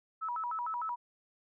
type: tone with vibrato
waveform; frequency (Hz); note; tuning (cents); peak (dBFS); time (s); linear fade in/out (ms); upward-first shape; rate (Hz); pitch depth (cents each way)
sine; 1122; C#6; +21; -33; 0.21-0.96; 20; square; 6.6; 260
effects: none